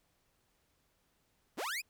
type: linear sweep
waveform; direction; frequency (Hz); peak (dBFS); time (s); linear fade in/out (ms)
sawtooth; up; 146.83 to 2600; -32; 1.57-1.82; 20
effects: pink hiss -75 dBFS RMS until 1.89 s